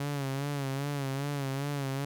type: tone with vibrato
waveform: sawtooth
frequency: 139.5 Hz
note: C#3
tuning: 11 cents sharp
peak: -27 dBFS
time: 0-2.05 s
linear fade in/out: 5 ms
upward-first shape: sine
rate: 2.5 Hz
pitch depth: 65 cents each way
effects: none